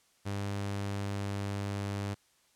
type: tone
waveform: sawtooth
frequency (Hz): 100.2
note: G2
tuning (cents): +38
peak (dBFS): -29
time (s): 0.25-2.15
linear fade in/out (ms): 20
effects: white hiss -68 dBFS RMS until 2.55 s + low-pass 10000 Hz 12 dB/octave